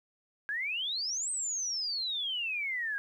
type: exponential two-way sweep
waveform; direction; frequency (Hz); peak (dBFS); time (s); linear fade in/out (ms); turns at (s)
sine; up then down; 1610 to 8330 to 1610; -31; 0.49-2.98; 0; 1.31
effects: 11-bit